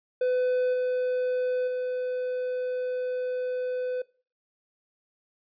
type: tone with level steps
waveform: triangle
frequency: 503 Hz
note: B4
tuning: 32 cents sharp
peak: -20 / -22 / -25 dBFS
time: 0.21-4.02 s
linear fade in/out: 5 ms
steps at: 0.73 / 1.67 s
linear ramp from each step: 10 ms
effects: noise-tail reverb RT60 0.4 s tail -22 dB re dry + resampled to 11025 Hz